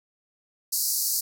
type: band-pass noise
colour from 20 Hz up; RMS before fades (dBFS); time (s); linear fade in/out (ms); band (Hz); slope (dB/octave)
white; -26; 0.72-1.21; 10; 4300 to 16000; 96
effects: none